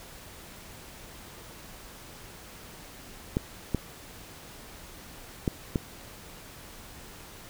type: clicks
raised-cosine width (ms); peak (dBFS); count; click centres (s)
3; -12; 4; 3.369 / 3.747 / 5.478 / 5.758
effects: pink hiss -47 dBFS RMS until 7.49 s